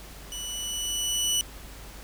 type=tone with level ramp; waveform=20% pulse; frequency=2960 Hz; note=F#7; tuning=in tune; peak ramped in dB=-29 to -17 dBFS; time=0.32-1.41 s; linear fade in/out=0 ms; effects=added 50 Hz sine -44 dBFS peak until 2.03 s + pink hiss -46 dBFS RMS until 2.03 s